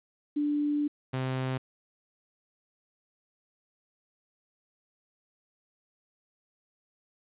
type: tone pair in turn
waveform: sine / sawtooth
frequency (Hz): 293.7 / 130.34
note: D4 / C3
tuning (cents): 0 / -6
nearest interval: octave + major second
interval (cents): 1406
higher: first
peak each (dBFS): -25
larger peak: neither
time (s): 0.36-0.88 / 1.13-1.58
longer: first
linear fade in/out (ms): 10
effects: resampled to 8000 Hz + 10-bit

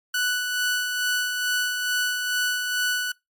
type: tone with tremolo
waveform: sawtooth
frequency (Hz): 1483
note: F#6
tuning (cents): +4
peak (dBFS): -17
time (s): 0.14-3.12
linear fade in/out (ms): 5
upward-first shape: sine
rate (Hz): 2.3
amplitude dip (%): 40
effects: noise-tail reverb RT60 0.2 s tail -25 dB re dry + MP3 96 kbps

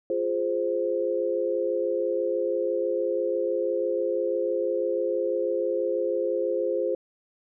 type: chord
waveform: sine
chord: F minor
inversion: none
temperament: equal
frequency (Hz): 349.2 / 415.3 / 523.3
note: F4 / Ab4 / C5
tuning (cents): 0 / 0 / 0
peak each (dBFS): -29 / -29 / -26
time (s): 0.1-6.95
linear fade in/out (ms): 2
effects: none

